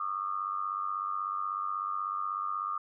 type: tone with amplitude modulation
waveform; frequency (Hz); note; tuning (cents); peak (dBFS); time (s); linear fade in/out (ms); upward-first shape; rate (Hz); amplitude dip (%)
sine; 1215; D#6; -42; -27; 0-2.78; 5; sine; 96.3; 85
effects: none